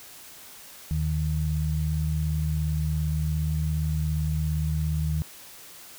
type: tone pair together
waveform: sine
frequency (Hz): 76.97 / 154.3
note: D#2 / D#3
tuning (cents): -18 / -14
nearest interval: octave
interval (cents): 1204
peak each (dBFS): -26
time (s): 0.91-5.22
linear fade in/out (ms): 0
effects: white hiss -46 dBFS RMS until 5.98 s